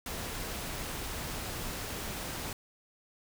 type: noise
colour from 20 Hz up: pink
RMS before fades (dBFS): -38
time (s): 0.06-2.53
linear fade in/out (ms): 2
effects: none